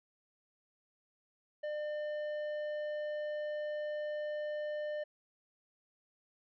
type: tone with tanh clipping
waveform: triangle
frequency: 600 Hz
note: D5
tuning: 37 cents sharp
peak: -37 dBFS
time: 1.63-5.04 s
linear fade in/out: 10 ms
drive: 13 dB
effects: none